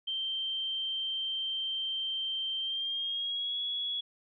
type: tone with pitch glide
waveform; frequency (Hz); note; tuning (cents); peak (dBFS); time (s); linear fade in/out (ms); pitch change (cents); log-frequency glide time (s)
sine; 3136 to 3361; G7 to G#7; 0 to +20; -31; 0.07-4.01; 10; +120; 2.59-3.6
effects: none